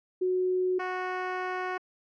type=tone pair in turn; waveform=sine / 10% pulse; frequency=367.8 / 367.8 Hz; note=F#4 / F#4; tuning=-10 / -10 cents; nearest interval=unison; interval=0 cents; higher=neither; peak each=-24 / -21 dBFS; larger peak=second; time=0.21-0.79 / 0.79-1.78 s; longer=second; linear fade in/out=10 ms; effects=low-pass 2000 Hz 12 dB/octave